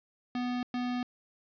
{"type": "tone bursts at uneven times", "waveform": "square", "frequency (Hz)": 246.9, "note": "B3", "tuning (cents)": 0, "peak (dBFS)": -31, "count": 2, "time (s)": [[0.35, 0.63], [0.74, 1.03]], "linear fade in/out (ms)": 2, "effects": ["resampled to 11025 Hz", "10-bit"]}